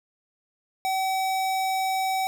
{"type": "tone", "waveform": "square", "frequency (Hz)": 762, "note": "G5", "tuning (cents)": -49, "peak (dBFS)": -24, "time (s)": [0.85, 2.27], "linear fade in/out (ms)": 0, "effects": ["11-bit"]}